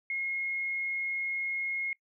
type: tone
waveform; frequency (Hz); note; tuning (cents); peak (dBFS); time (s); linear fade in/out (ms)
sine; 2156; C#7; -49; -30; 0.1-1.93; 2
effects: noise-tail reverb RT60 0.1 s tail -23 dB re dry